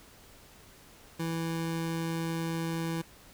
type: tone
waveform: 25% pulse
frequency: 164.81 Hz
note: E3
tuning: in tune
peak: -27 dBFS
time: 1.19-3.02 s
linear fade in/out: 10 ms
effects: pink hiss -55 dBFS RMS until 3.33 s